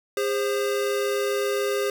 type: tone pair together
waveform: square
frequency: 406.1 / 526 Hz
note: G#4 / C5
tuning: -39 / +9 cents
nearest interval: major third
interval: 448 cents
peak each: -25 / -28 dBFS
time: 0.17-1.9 s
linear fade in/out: 2 ms
effects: none